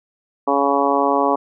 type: harmonic tone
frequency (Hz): 140.3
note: C#3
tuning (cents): +21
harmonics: 2 / 3 / 4 / 5 / 6 / 7 / 8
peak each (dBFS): -22 / -22 / -22 / -22 / -22 / -22 / -22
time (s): 0.47-1.36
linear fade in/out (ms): 10
effects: none